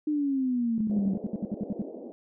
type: exponential sweep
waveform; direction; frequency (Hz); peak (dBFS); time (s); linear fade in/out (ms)
sine; down; 306.4 to 190; -24; 0.07-1.14; 5
type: tone bursts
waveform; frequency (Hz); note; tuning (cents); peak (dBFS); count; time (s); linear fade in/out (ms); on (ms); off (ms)
sine; 207.7; G#3; 0; -26; 12; 0.78-1.819; 2; 27; 65
type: band-pass noise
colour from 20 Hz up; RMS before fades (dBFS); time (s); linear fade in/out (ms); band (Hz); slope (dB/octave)
pink; -41; 0.91-2.12; 0; 230 to 650; 48
effects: none